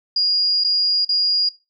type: tone with dropouts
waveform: sine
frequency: 4855 Hz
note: D#8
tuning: 43 cents flat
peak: -15 dBFS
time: 0.16-1.49 s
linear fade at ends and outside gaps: 5 ms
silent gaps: 0.639-0.645 / 1.049-1.09 s
effects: noise-tail reverb RT60 0.3 s tail -23 dB re dry